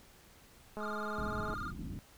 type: click train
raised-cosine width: 1 ms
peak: -29 dBFS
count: 164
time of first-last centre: 0.77-1.539 s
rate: 212 Hz
type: tone with vibrato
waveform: triangle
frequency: 1310 Hz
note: E6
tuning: 11 cents flat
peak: -37 dBFS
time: 0.78-1.73 s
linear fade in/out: 50 ms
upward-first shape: square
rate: 20 Hz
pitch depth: 120 cents each way
type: low-pass noise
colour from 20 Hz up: pink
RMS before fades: -42 dBFS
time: 1.18-1.99 s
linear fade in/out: 0 ms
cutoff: 320 Hz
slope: 48 dB/octave
effects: pink hiss -60 dBFS RMS until 2.17 s